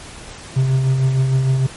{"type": "tone with tremolo", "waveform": "triangle", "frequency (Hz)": 132, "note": "C3", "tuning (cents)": 16, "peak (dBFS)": -9, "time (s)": [0.56, 1.67], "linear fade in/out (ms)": 10, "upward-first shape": "triangle", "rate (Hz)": 6.6, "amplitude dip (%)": 45, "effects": ["pink hiss -36 dBFS RMS until 1.76 s", "MP3 48 kbps"]}